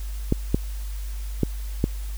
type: clicks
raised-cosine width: 3 ms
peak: -6 dBFS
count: 4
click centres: 0.324 / 0.545 / 1.433 / 1.841 s
effects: added 50 Hz sine -28 dBFS peak until 2.17 s + white hiss -46 dBFS RMS until 2.17 s